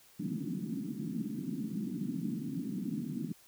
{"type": "band-pass noise", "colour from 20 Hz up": "white", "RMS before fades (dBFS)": -37, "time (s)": [0.19, 3.33], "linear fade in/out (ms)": 10, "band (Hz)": [150, 290], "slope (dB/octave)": 48, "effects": ["white hiss -61 dBFS RMS until 3.47 s"]}